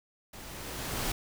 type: noise with level ramp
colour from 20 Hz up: pink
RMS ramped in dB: -47 to -31 dBFS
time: 0.33-1.12 s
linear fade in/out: 5 ms
effects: none